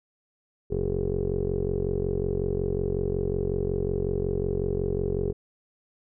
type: tone with low-pass filter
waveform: 15% pulse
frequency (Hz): 45.45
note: F#1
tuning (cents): -30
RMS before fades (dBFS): -27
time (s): 0.7-5.33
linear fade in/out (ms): 20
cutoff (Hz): 400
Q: 7.8
effects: none